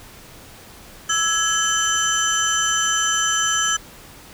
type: tone cluster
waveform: sine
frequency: 1318 / 1674 / 3054 / 6040 / 7210 Hz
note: E6 / G#6 / G7 / F#8 / A8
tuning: -1 / +13 / -46 / +35 / +41 cents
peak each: -23 dBFS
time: 1.09-3.77 s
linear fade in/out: 10 ms
effects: tanh soft clip ceiling -10 dBFS + pink hiss -43 dBFS RMS until 4.33 s